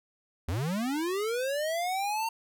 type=linear sweep; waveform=square; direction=up; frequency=73.42 to 918 Hz; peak=-29 dBFS; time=0.48-2.29 s; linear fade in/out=5 ms; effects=none